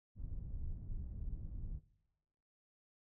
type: low-pass noise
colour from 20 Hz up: pink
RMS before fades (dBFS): -43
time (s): 0.15-1.81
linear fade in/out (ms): 50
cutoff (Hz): 100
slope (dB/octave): 12
effects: noise-tail reverb RT60 1.0 s tail -21 dB re dry

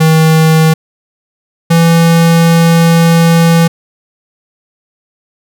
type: tone pair in turn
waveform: square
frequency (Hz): 159.4 / 166.73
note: D#3 / E3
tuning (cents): +42 / +20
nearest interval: minor second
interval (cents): 78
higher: second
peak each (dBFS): -5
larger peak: neither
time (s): 0-0.74 / 1.7-3.68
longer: second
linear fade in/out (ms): 10
effects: none

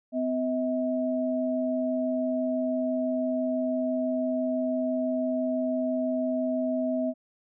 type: tone pair together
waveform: sine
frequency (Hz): 254 / 640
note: B3 / D#5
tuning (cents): +49 / +49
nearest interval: octave + major third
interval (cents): 1600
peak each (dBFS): -27 / -28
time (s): 0.12-7.14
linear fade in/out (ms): 50
effects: none

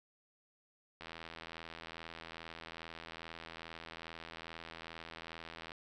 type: click train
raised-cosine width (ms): 0.3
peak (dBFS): -30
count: 389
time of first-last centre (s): 1.01-5.719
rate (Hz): 82.4
effects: none

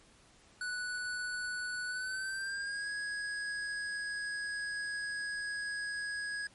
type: tone with pitch glide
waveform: square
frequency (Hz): 1480 to 1661.2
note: F#6 to G#6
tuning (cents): 0 to 0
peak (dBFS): -36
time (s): 0.61-6.47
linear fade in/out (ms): 2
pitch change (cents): +200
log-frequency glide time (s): 1.87-2.91
effects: pink hiss -62 dBFS RMS until 6.54 s + MP3 48 kbps

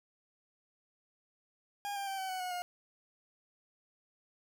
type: tone with pitch steps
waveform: 40% pulse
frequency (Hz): 812 / 794.8 / 778 / 761.6 / 745.5 / 729.7 / 714.3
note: G#5 / G5 / G5 / F#5 / F#5 / F#5 / F5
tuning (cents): -39 / +24 / -13 / +50 / +13 / -24 / +39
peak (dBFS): -35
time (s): 1.85-2.62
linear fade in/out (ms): 0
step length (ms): 110
effects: none

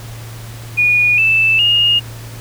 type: tone with pitch steps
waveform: sine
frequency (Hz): 2450 / 2641 / 2847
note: D#7 / E7 / F7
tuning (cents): -27 / +3 / +33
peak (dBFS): -9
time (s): 0.77-2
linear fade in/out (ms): 20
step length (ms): 410
effects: added 114 Hz sine -29 dBFS peak until 2.4 s + pink hiss -36 dBFS RMS until 2.4 s

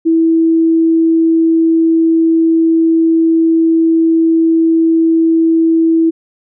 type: tone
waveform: sine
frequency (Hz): 326.9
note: E4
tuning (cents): -14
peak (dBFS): -7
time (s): 0.05-6.11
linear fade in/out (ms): 20
effects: none

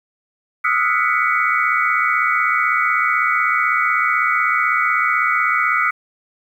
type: tone cluster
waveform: sine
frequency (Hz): 1238 / 1314 / 1440 / 1984 / 2240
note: D#6 / E6 / F#6 / B6 / C#7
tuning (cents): -9 / -6 / -47 / +7 / +18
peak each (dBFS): -21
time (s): 0.64-5.91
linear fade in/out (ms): 10
effects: 8-bit

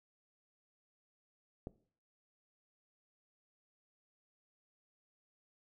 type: click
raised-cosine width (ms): 2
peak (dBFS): -28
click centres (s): 1.671
effects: noise-tail reverb RT60 0.5 s tail -19 dB re dry

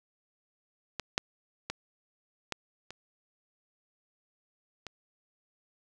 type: clicks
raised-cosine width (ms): 0.2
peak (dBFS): -16 / -9 / -16 / -15 / -25 / -23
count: 6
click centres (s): 0.997 / 1.179 / 1.7 / 2.523 / 2.906 / 4.867
effects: none

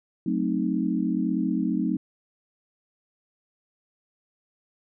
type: chord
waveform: sine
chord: F# diminished seventh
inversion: none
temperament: equal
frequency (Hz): 185 / 220 / 261.6 / 311.1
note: F#3 / A3 / C4 / Eb4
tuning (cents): 0 / 0 / 0 / 0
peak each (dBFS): -28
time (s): 0.26-1.97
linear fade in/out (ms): 5
effects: none

